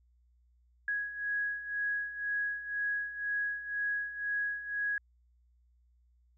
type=beating tone pair; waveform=sine; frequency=1661.2 / 1663.2 Hz; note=G#6 / G#6; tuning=0 / +2 cents; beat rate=2 Hz; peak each=-38 / -33 dBFS; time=0.88-4.98 s; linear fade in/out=2 ms; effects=added 60 Hz sine -64 dBFS peak until 6.37 s